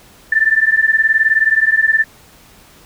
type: beating tone pair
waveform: sine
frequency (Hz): 1763 / 1782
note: A6 / A6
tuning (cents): +3 / +22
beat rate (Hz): 19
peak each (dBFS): -13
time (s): 0.32-2.04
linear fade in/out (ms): 5
effects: pink hiss -45 dBFS RMS until 2.85 s